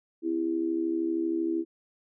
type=tone with amplitude modulation; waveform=sine; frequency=330.8 Hz; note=E4; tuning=6 cents sharp; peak=-22 dBFS; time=0.22-1.65 s; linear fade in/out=50 ms; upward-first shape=sine; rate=72.9 Hz; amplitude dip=75%; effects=none